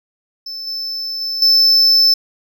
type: tone with level steps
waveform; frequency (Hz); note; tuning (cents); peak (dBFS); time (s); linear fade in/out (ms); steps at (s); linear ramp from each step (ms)
triangle; 5274; E8; 0; -24 / -20 / -18 / -7; 0.46-2.14; 5; 0.67 / 1.21 / 1.42; 2
effects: none